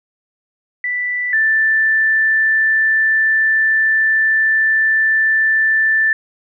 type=tone pair in turn; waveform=sine; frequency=1975.5 / 1766.5 Hz; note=B6 / A6; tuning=0 / +6 cents; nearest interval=major second; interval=194 cents; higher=first; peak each=-17 / -11 dBFS; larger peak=second; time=0.84-1.33 / 1.33-6.13 s; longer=second; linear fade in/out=2 ms; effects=none